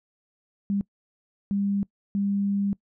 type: tone bursts at uneven times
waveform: sine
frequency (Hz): 200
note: G3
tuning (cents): +35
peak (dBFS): -22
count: 3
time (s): 0.7-0.81 / 1.51-1.83 / 2.15-2.73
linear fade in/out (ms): 0
effects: noise-tail reverb RT60 0.1 s tail -23 dB re dry